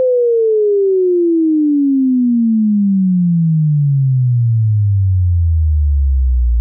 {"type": "exponential sweep", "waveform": "sine", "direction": "down", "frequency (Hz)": [519, 57.1], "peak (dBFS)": -9, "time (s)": [0, 6.6], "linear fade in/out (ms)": 0, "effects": []}